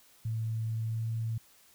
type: tone with pitch glide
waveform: sine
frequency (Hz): 111.9 to 113.07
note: A2 to A2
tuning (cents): +30 to +48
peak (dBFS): -30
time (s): 0.25-1.38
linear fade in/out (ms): 5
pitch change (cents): +18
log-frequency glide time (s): 0.82-1.05
effects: white hiss -61 dBFS RMS until 1.74 s